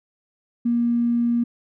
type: tone with tanh clipping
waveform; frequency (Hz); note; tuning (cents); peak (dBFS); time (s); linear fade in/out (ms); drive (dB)
triangle; 236.9; A#3; +28; -17; 0.65-1.44; 10; 3
effects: none